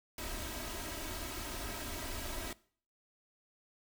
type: noise with comb filter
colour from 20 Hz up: pink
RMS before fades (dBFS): -41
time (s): 0.18-2.53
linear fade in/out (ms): 2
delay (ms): 3.1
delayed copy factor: +0.7
effects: noise-tail reverb RT60 0.5 s tail -21 dB re dry